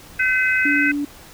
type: harmonic tone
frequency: 510 Hz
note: C5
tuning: 44 cents flat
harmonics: 3 / 4 / 5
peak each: -18 / -21 / -22 dBFS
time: 0.19-0.92 s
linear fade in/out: 10 ms
type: tone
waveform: sine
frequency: 288.8 Hz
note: D4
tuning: 29 cents flat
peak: -20 dBFS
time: 0.65-1.05 s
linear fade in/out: 5 ms
effects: pink hiss -43 dBFS RMS until 1.33 s